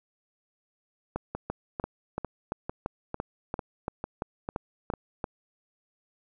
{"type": "two click trains", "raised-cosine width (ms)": 1, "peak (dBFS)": [-16, -18], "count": [13, 9], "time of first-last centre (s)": [[1.16, 5.242], [1.35, 4.937]], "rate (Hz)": [2.94, 2.23], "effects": []}